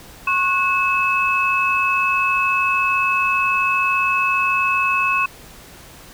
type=tone cluster; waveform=sine; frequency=1091 / 1475 / 2587 Hz; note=C#6 / F#6 / E7; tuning=-28 / -6 / -33 cents; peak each=-19 / -27 / -18 dBFS; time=0.27-5.26 s; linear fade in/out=5 ms; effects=pink hiss -42 dBFS RMS until 6.13 s